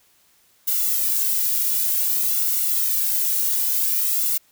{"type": "noise with flanger", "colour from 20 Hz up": "violet", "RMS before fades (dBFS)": -21, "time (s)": [0.67, 4.38], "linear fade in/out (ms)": 10, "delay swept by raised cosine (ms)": [1.4, 2.1], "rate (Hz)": 0.54, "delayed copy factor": 0.8, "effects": ["white hiss -59 dBFS RMS until 4.51 s"]}